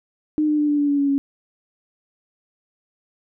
sine tone with pitch steps, 304.9 / 300.9 / 296.9 / 293 / 289.1 / 285.3 / 281.5 / 277.8 Hz, D#4 / D4 / D4 / D4 / D4 / C#4 / C#4 / C#4, -35 / +42 / +19 / -4 / -27 / +50 / +27 / +4 cents, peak -16 dBFS, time 0.38-1.18 s, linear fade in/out 0 ms, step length 100 ms, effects none

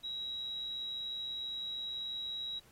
sine tone, 3858 Hz, B7, 41 cents flat, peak -37 dBFS, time 0.03-2.6 s, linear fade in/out 20 ms, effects pink hiss -64 dBFS RMS until 2.71 s + AAC 48 kbps

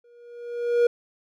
triangle tone with exponential growth, 477.1 Hz, A#4, 40 cents sharp, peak -12 dBFS, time 0.04-0.87 s, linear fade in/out 5 ms, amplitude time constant 180 ms, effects none

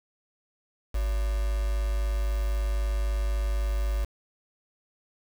sine tone with quantisation, 51.91 Hz, G#1, in tune, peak -24 dBFS, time 0.94-4.05 s, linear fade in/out 10 ms, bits 6, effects none

